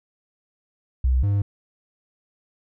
sine / triangle tone pair in turn, 63.7 / 100.9 Hz, C2 / G#2, -46 / -49 cents, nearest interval minor sixth, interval 797 cents, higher second, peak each -16 dBFS, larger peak neither, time 1.04-1.23 / 1.23-1.42 s, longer neither, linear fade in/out 5 ms, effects none

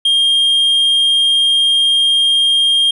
triangle tone, 3218 Hz, G7, 45 cents sharp, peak -8 dBFS, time 0.05-2.91 s, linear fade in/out 5 ms, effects resampled to 24000 Hz

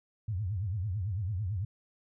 sine tone with vibrato, 98.2 Hz, G2, 4 cents sharp, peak -30 dBFS, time 0.28-1.65 s, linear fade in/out 5 ms, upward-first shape triangle, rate 9 Hz, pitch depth 280 cents each way, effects none

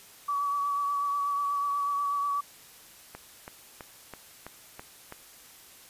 sine tone with vibrato, 1141 Hz, C#6, 50 cents sharp, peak -26 dBFS, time 0.28-2.41 s, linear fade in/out 10 ms, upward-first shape triangle, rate 8.2 Hz, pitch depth 26 cents each way
click train, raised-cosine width 0.5 ms, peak -25 dBFS, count 7, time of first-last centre 3.15-5.124 s, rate 3.04 Hz
effects white hiss -52 dBFS RMS until 5.89 s + resampled to 32000 Hz

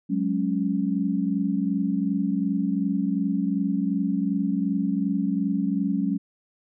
sine chord, F# suspended second, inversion none, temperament equal, 185 / 207.7 / 277.2 Hz, F#3 / G#3 / C#4, 0 / 0 / 0 cents, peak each -26 dBFS, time 0.09-6.18 s, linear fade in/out 20 ms, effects none

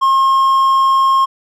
triangle tone, 1073 Hz, C6, 43 cents sharp, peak -7 dBFS, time 0.01-1.26 s, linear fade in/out 20 ms, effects none

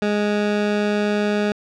20% pulse tone, 207.7 Hz, G#3, in tune, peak -13 dBFS, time 0.02-1.52 s, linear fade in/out 2 ms, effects low-pass 4000 Hz 12 dB/octave

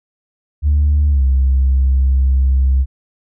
sine tone with pitch glide, 73.42 to 66.17 Hz, D2 to C2, 0 to +20 cents, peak -8 dBFS, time 0.62-2.86 s, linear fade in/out 50 ms, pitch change -180 cents, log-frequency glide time 1.09-1.23 s, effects tanh soft clip ceiling -7 dBFS

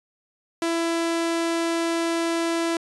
sawtooth tone, 333.7 Hz, E4, 21 cents sharp, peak -18 dBFS, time 0.62-2.77 s, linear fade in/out 2 ms, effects resampled to 24000 Hz

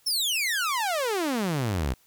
sawtooth exponential sweep, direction down, 5520 to 59.2 Hz, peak -21 dBFS, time 0.06-1.94 s, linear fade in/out 10 ms, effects white hiss -62 dBFS RMS until 2.06 s

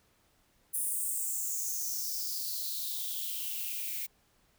violet noise with high-pass filter sweep, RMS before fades -35 dBFS, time 0.73-4.07 s, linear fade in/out 20 ms, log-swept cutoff 9900 to 2200 Hz, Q 5.5, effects pink hiss -69 dBFS RMS until 4.58 s

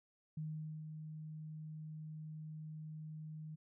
sine tone with ADSR envelope, 155.3 Hz, D#3, 3 cents flat, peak -39 dBFS, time 0.37-3.56 s, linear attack 5 ms, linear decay 460 ms, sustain -6 dB, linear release 16 ms, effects none

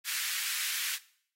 pink high-pass noise, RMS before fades -34 dBFS, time 0.04-0.99 s, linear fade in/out 50 ms, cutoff 1700 Hz, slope 24 dB/octave, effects noise-tail reverb RT60 0.6 s tail -19 dB re dry + AAC 48 kbps

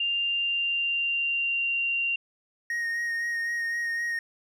sine tone with pitch glide, 2794 to 2767 Hz, F7 to F7, 0 to -17 cents, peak -24 dBFS, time 0-2.16 s, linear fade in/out 5 ms, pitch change -17 cents, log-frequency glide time 0.18-1.71 s
triangle tone with vibrato, 1864.7 Hz, A#6, in tune, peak -25 dBFS, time 2.7-4.19 s, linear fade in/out 2 ms, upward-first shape sine, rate 3.9 Hz, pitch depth 18 cents each way
effects none

